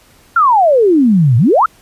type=exponential two-way sweep; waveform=sine; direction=down then up; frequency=1422 to 110.6 to 1422 Hz; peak=-6 dBFS; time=0.36-1.66 s; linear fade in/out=5 ms; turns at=1.37 s; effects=pink hiss -47 dBFS RMS until 1.81 s + resampled to 32000 Hz